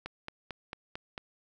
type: click train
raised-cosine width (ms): 0.3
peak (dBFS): -22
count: 6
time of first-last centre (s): 0.06-1.179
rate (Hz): 4.47
effects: none